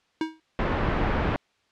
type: tone with exponential decay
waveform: square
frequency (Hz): 318.4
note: D#4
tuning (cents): +40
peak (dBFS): -22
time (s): 0.21-0.4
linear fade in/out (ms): 2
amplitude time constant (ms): 40
type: low-pass noise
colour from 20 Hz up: pink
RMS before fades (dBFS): -25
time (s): 0.59-1.36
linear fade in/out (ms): 0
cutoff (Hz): 1800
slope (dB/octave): 12
effects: white hiss -67 dBFS RMS until 1.71 s + low-pass 4000 Hz 12 dB/octave